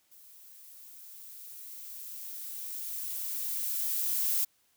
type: noise with level ramp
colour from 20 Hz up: violet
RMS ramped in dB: -55 to -28 dBFS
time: 0.11-4.45 s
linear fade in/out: 10 ms
effects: white hiss -70 dBFS RMS until 4.76 s